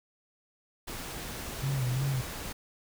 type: noise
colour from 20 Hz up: pink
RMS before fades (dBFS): -39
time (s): 0.87-2.53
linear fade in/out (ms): 10
type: tone with vibrato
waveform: sine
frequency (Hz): 130.81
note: C3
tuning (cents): 0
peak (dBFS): -27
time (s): 1.62-2.22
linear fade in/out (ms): 20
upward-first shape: sine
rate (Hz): 2.8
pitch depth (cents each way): 99
effects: none